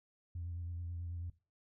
sine tone with vibrato, 86 Hz, F2, 26 cents flat, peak -38 dBFS, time 0.35-1.3 s, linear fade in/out 5 ms, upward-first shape sine, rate 9.2 Hz, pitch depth 33 cents each way, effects noise-tail reverb RT60 0.3 s tail -18 dB re dry + tanh soft clip ceiling -35 dBFS

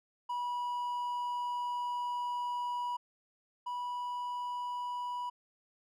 triangle tone pair in turn, 975 / 979.5 Hz, B5 / B5, -23 / -15 cents, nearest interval unison, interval 8 cents, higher second, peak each -31 / -33 dBFS, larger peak first, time 0.29-2.97 / 3.66-5.3 s, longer first, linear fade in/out 10 ms, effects none

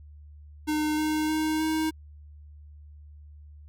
square tone with pitch steps, 304.9 / 308.3 / 311.7 / 315.1 Hz, D#4 / D#4 / D#4 / D#4, -35 / -16 / +3 / +22 cents, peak -25 dBFS, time 0.67-1.91 s, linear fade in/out 20 ms, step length 310 ms, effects added 74 Hz sine -45 dBFS peak until 3.68 s

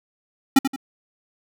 square tone with echo, 269.8 Hz, C#4, 47 cents flat, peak -10 dBFS, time 0.56-0.59 s, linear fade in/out 5 ms, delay 86 ms, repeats 2, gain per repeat -9 dB, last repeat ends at 0.762 s, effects none

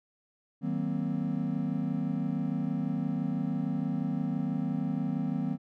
triangle chord, C half-diminished seventh, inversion first, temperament just, 156.98 / 188.37 / 235.5 / 261.6 Hz, Eb3 / Gb3 / Bb3 / C4, +16 / +31 / +18 / 0 cents, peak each -32 dBFS, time 0.61-5.58 s, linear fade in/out 50 ms, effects none

